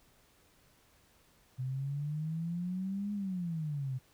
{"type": "exponential two-way sweep", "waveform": "sine", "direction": "up then down", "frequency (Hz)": [126.4, 207.7, 126.4], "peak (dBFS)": -33, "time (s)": [1.58, 3.99], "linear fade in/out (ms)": 20, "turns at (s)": 3.13, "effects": ["pink hiss -66 dBFS RMS until 4.13 s"]}